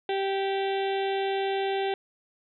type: harmonic tone with a mistuned harmonic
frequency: 390.2 Hz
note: G4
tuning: 8 cents flat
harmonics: 1 / 2 / 4 / 5 / 6 / 7 / 8 / 9 / 10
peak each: -27 / -30 / -40 / -42 / -43 / -42 / -43 / -42 / -48 dBFS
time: 0.09-1.94 s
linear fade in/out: 2 ms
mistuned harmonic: 6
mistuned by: -17 cents
effects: none